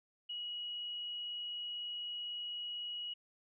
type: tone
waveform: sine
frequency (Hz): 2909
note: F#7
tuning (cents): -30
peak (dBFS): -39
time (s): 0.29-3.14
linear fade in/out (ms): 10
effects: none